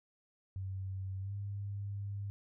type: tone with pitch glide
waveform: sine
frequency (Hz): 95.5 to 100.54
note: G2 to G2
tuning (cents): -45 to +44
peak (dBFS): -37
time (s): 0.56-2.3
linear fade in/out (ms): 0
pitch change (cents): +89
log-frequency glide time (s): 1.2-1.33
effects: none